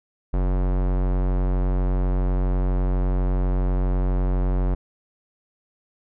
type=tone with low-pass filter; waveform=square; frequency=46.07 Hz; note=F#1; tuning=7 cents flat; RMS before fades=-21 dBFS; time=0.33-4.75 s; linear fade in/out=10 ms; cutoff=930 Hz; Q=0.74; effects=none